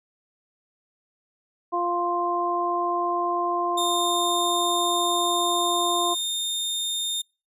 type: harmonic tone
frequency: 349.2 Hz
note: F4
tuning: in tune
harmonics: 1 / 2 / 3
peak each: -28 / -27 / -25 dBFS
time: 1.72-6.15 s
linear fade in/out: 20 ms
type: tone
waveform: sawtooth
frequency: 3645 Hz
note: A#7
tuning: 40 cents flat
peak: -22 dBFS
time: 3.77-7.22 s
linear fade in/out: 10 ms
effects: noise-tail reverb RT60 0.3 s tail -26 dB re dry + resampled to 32000 Hz